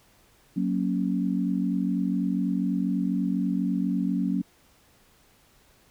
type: chord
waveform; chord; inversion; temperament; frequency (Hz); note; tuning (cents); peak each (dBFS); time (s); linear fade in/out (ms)
sine; F# major; none; equal; 185 / 233.1 / 277.2; F#3 / A#3 / C#4; 0 / 0 / 0; -26 / -29 / -28; 0.56-4.42; 10
effects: pink hiss -60 dBFS RMS until 5.9 s